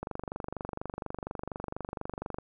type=click train; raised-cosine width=1 ms; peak=-21 dBFS; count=58; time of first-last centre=0.03-2.385 s; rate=24.2 Hz; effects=none